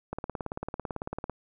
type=click train; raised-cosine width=1 ms; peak=-19 dBFS; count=22; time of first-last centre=0.13-1.297 s; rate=18 Hz; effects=none